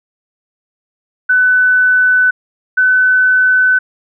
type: tone pair in turn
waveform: sine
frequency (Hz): 1500 / 1508.6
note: F#6 / F#6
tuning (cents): +23 / +33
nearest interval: unison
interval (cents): 10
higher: second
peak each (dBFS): -7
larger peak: neither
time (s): 1.29-2.31 / 2.77-3.79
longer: neither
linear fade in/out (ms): 10
effects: none